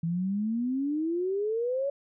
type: exponential sweep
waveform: sine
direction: up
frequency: 162.6 to 569 Hz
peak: -26 dBFS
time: 0.03-1.9 s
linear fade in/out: 5 ms
effects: none